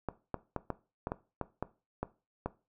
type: clicks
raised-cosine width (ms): 1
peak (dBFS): -19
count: 10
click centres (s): 0.087 / 0.343 / 0.563 / 0.703 / 1.071 / 1.119 / 1.413 / 1.626 / 2.03 / 2.46
effects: noise-tail reverb RT60 0.3 s tail -17 dB re dry